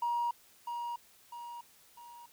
triangle tone with echo, 950 Hz, A#5, 33 cents sharp, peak -26 dBFS, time 0.02-0.31 s, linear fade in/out 5 ms, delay 650 ms, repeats 3, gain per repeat -7 dB, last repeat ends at 2.26 s, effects tanh soft clip ceiling -26 dBFS + white hiss -62 dBFS RMS until 2.32 s

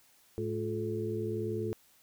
harmonic tone with a mistuned harmonic, 108.1 Hz, A2, 30 cents flat, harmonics 1 / 2 / 3 / 4, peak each -37 / -40 / -36 / -36 dBFS, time 0.38-1.73 s, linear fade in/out 0 ms, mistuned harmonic 3, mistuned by +140 cents, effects white hiss -64 dBFS RMS until 2.02 s

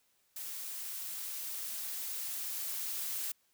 blue noise with level ramp, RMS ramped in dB -42 to -37 dBFS, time 0.36-3.32 s, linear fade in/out 5 ms, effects white hiss -73 dBFS RMS until 3.53 s

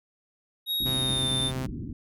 square tone with pitch glide, 3776 to 3585 Hz, A#7 to A7, +22 to +32 cents, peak -26 dBFS, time 0.66-1.52 s, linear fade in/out 50 ms, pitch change -90 cents, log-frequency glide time 0.88-1.28 s
white low-pass noise, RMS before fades -36 dBFS, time 0.8-1.93 s, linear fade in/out 5 ms, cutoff 310 Hz, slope 48 dB/octave
sawtooth tone, 130 Hz, C3, 11 cents flat, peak -26 dBFS, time 0.85-1.67 s, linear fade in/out 20 ms
effects none

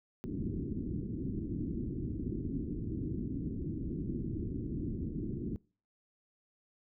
white low-pass noise, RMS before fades -37 dBFS, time 0.24-5.56 s, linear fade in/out 0 ms, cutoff 340 Hz, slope 48 dB/octave, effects noise-tail reverb RT60 0.4 s tail -24 dB re dry

